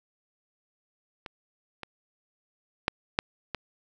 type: clicks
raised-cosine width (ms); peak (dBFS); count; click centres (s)
0.3; -22 / -21 / -7 / -6 / -15; 5; 1.262 / 1.833 / 2.881 / 3.189 / 3.547
effects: none

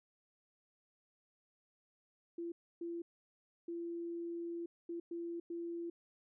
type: tone bursts at uneven times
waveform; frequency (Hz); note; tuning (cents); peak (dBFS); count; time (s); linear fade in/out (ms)
sine; 340; F4; -46; -39; 6; 2.38-2.52 / 2.81-3.02 / 3.68-4.66 / 4.89-5 / 5.11-5.4 / 5.5-5.9; 5
effects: none

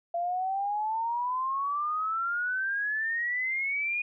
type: exponential sweep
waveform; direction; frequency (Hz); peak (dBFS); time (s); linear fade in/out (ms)
sine; up; 680 to 2466; -27; 0.14-4.02; 5
effects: none

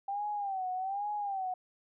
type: tone with vibrato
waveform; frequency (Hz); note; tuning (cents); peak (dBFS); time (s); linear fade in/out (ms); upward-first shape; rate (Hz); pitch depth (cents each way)
sine; 784; G5; 0; -32; 0.08-1.54; 5; sine; 1.2; 110
effects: none

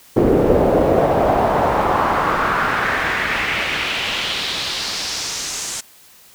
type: noise with band-pass filter sweep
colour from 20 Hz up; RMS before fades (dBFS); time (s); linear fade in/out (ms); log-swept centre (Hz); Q
brown; -18; 0.16-5.81; 10; 380 to 7500; 2.3
effects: white hiss -47 dBFS RMS until 6.34 s

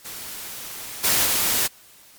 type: noise with level steps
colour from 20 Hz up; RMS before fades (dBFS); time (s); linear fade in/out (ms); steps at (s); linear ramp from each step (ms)
white; -35 / -19 / -21; 0.04-1.68; 20; 1.03 / 1.25; 20
effects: white hiss -50 dBFS RMS until 2.18 s + MP3 96 kbps

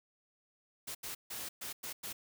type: noise bursts at uneven times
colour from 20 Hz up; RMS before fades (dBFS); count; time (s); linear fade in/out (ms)
white; -42; 6; 0.87-0.95 / 1.03-1.15 / 1.3-1.49 / 1.61-1.73 / 1.83-1.93 / 2.03-2.13; 10
effects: none

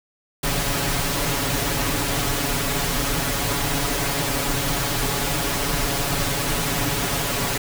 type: noise with comb filter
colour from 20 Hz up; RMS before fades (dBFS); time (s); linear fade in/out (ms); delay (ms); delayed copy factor
pink; -23; 0.43-7.58; 5; 7.1; +1
effects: none

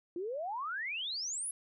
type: exponential sweep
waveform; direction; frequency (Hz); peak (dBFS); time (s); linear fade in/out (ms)
sine; up; 332.8 to 11140; -35; 0.16-1.51; 2
effects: none

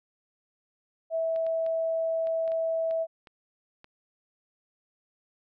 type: tone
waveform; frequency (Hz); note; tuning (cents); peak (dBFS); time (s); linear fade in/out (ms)
sine; 653; E5; -17; -25; 1.1-3.07; 50
type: clicks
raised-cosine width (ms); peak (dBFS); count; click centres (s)
0.3; -33; 9; 1.361 / 1.466 / 1.664 / 2.271 / 2.478 / 2.519 / 2.91 / 3.272 / 3.844
effects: none

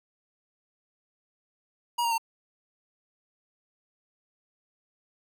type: tone with pitch steps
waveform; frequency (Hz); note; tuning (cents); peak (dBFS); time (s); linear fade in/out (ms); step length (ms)
square; 954 / 931.7 / 909.9; A#5 / A#5 / A#5; +40 / -1 / -42; -25; 1.98-2.181; 10; 67
effects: none

